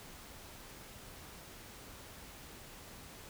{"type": "silence", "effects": ["pink hiss -52 dBFS RMS until 3.29 s"]}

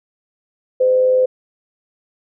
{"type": "tone with amplitude modulation", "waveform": "sine", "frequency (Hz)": 511, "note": "C5", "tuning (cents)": -41, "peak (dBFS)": -9, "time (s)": [0.8, 1.26], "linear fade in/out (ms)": 10, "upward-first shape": "sine", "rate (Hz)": 100, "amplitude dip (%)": 35, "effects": []}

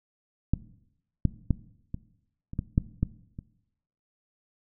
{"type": "clicks", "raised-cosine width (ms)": 5, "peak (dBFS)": [-10, -9, -10, -20, -25, -15, -8, -11, -25], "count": 9, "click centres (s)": [0.536, 1.253, 1.507, 1.944, 2.534, 2.591, 2.779, 3.03, 3.389], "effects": ["noise-tail reverb RT60 0.8 s tail -18 dB re dry"]}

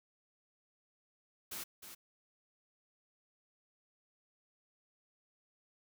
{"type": "noise with echo", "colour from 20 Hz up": "white", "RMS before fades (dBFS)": -43, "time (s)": [1.51, 1.64], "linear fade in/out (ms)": 10, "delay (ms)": 310, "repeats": 1, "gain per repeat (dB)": -8, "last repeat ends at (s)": 1.95, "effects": []}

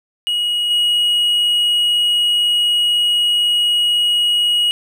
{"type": "tone with level steps", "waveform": "triangle", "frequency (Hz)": 2899, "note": "F#7", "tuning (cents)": -36, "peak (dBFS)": [-14, -11], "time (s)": [0.27, 4.71], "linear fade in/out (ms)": 0, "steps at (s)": 0.7, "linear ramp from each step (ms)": 10, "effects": []}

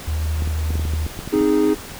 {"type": "tone", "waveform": "sine", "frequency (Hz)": 77.78, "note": "D#2", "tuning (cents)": 0, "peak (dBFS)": -19, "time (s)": [0.07, 1.07], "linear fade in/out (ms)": 10}
{"type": "clicks", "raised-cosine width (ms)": 3, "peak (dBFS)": -16, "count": 12, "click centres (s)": [0.422, 0.475, 0.706, 0.755, 0.796, 0.853, 0.936, 1.065, 1.191, 1.276, 1.358, 1.411]}
{"type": "chord", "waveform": "triangle", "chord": "Ab major", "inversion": "first", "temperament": "equal with one note detuned", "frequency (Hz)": [261.6, 311.1, 412.9], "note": ["C4", "Eb4", "Ab4"], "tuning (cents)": [0, 0, -10], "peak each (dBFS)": [-20, -15, -16], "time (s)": [1.32, 1.75], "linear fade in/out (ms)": 20}
{"effects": ["pink hiss -35 dBFS RMS until 1.99 s"]}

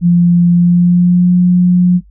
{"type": "tone with pitch glide", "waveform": "sine", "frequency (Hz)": [173.7, 178.89], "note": ["F3", "F3"], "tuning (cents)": [-9, 42], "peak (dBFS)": -5, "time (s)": [0.01, 2.01], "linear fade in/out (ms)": 50, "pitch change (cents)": 51, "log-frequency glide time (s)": [0.53, 1.33], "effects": ["noise-tail reverb RT60 0.1 s tail -22 dB re dry", "added 50 Hz sine -39 dBFS peak until 2.1 s"]}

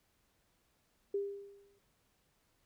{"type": "tone with exponential decay", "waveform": "sine", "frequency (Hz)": 400.3, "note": "G4", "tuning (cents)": 36, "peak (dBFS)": -30, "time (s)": [1.14, 1.79], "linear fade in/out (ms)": 5, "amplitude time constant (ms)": 140, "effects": ["pink hiss -75 dBFS RMS until 2.65 s"]}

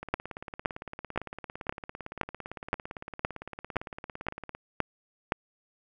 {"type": "two click trains", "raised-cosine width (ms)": 0.5, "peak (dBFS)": [-10, -23], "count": [11, 81], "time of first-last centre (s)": [[0.14, 5.321], [0.03, 4.55]], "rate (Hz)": [1.93, 17.7], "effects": []}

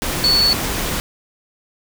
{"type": "tone in noise", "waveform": "sine", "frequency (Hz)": 4435, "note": "C#8", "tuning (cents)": 0, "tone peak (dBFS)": -12, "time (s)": [0.24, 0.53], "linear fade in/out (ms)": 0, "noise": "pink", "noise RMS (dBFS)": -22, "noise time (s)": [0.02, 1], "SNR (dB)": 7, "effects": []}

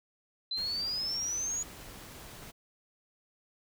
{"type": "exponential sweep", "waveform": "sine", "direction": "up", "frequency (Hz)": [4030, 6850], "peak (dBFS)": -31, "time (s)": [0.51, 1.63], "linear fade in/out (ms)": 5}
{"type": "noise", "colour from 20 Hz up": "pink", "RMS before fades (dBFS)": -48, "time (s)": [0.56, 2.52], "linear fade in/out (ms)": 20}
{"effects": []}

